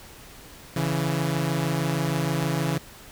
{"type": "tone pair together", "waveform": "sawtooth", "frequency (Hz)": [139.5, 165.9], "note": ["C#3", "E3"], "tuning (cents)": [11, 11], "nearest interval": "minor third", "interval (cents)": 300, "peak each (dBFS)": -22, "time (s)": [0.76, 2.78], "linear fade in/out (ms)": 5, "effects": ["pink hiss -46 dBFS RMS until 3.11 s"]}